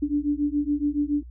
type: beating tone pair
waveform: sine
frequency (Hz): 288.3 / 295.4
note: D4 / D4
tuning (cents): -32 / +10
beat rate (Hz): 7.1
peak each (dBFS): -24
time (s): 0.02-1.23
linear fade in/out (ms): 10
effects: noise-tail reverb RT60 0.1 s tail -22 dB re dry + added 60 Hz sine -39 dBFS peak until 1.3 s